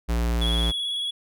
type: tone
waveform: square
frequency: 58.27 Hz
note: A#1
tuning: in tune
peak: -22 dBFS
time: 0.08-0.72 s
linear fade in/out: 20 ms
type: tone with vibrato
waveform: triangle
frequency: 3360 Hz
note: G#7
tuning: 19 cents sharp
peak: -24 dBFS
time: 0.41-1.11 s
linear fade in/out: 10 ms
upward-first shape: triangle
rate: 18 Hz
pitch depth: 35 cents each way
effects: none